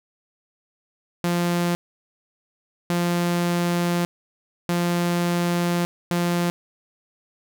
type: tone bursts at uneven times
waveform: sawtooth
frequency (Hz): 173.8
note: F3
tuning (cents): -8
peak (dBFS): -16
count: 4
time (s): 1.24-1.75 / 2.9-4.05 / 4.69-5.85 / 6.11-6.5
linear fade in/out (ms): 0
effects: none